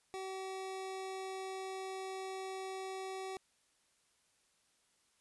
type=tone; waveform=25% pulse; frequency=380.8 Hz; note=F#4; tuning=50 cents sharp; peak=-37 dBFS; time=0.14-3.37 s; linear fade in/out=0 ms; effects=white hiss -74 dBFS RMS until 5.2 s + resampled to 24000 Hz